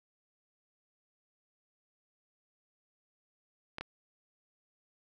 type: clicks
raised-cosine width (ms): 0.3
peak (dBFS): -22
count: 2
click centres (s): 3.784 / 3.81
effects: none